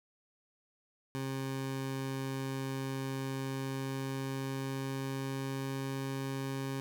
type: tone with pitch glide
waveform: 20% pulse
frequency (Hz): 134.2 to 135.21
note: C3 to C#3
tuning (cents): +44 to -43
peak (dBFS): -30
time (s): 1.15-6.8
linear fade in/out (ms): 0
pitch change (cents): +13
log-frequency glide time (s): 3.35-5.89
effects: none